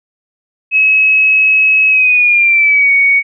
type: tone with pitch glide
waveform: sine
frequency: 2567 to 2235 Hz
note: E7 to C#7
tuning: -47 to +14 cents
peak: -6 dBFS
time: 0.71-3.23 s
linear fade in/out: 50 ms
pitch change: -239 cents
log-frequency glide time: 1.89-2.91 s
effects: none